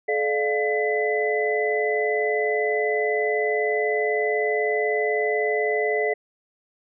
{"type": "tone cluster", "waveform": "sine", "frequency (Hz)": [430.1, 598, 698, 2006], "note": ["A4", "D5", "F5", "B6"], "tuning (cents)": [-39, 31, -1, 26], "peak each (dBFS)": [-23, -28, -28, -26], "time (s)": [0.08, 6.14], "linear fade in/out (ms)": 10, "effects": []}